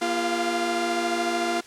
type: tone cluster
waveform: sawtooth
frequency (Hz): 237.5 / 343.1 / 402.7 / 700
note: A#3 / F4 / G4 / F5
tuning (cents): +33 / -31 / +47 / +4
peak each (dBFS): -28 / -23 / -31 / -23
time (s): 0.01-1.61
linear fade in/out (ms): 10
effects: white hiss -48 dBFS RMS until 1.66 s + low-pass 8000 Hz 12 dB/octave